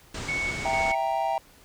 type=low-pass noise; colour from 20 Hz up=pink; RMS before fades=-35 dBFS; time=0.14-0.92 s; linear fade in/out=5 ms; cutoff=8300 Hz; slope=48 dB/octave
type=tone with tremolo; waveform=sine; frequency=2217 Hz; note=C#7; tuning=in tune; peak=-26 dBFS; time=0.28-0.95 s; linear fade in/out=10 ms; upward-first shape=square; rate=2.2 Hz; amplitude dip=55%
type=chord; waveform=triangle; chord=E diminished; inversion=none; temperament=equal; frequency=659.3 / 784 / 932.3 Hz; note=E5 / G5 / Bb5; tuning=0 / 0 / 0 cents; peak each=-27 / -25 / -28 dBFS; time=0.65-1.38 s; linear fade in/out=2 ms
effects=pink hiss -55 dBFS RMS until 1.64 s